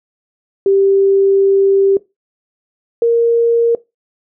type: tone pair in turn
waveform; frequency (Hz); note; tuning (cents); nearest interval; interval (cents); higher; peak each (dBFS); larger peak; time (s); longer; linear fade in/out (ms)
sine; 392 / 466.2; G4 / A#4; 0 / 0; minor third; 300; second; -8; neither; 0.66-1.97 / 3.02-3.75; first; 2
effects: noise-tail reverb RT60 0.2 s tail -19 dB re dry